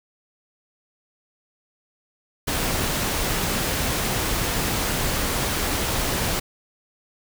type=noise; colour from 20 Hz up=pink; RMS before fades=-24 dBFS; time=2.47-6.4 s; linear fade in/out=10 ms; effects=none